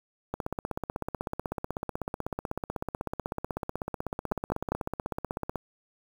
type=two click trains; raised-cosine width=1 ms; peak=-17 / -13 dBFS; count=85 / 3; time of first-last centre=0.34-5.557 / 4.32-4.72 s; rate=16.1 / 5 Hz; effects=7-bit